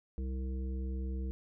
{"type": "harmonic tone", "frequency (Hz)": 65, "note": "C2", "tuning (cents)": -11, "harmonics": [1, 3, 5, 7], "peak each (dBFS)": [-34, -44, -48, -51], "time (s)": [0.18, 1.31], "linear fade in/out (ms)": 0, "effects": []}